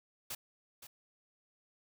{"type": "noise with echo", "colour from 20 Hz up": "white", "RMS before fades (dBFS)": -41, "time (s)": [0.3, 0.35], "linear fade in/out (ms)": 5, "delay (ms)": 520, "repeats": 1, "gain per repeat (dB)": -11, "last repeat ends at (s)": 0.87, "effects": []}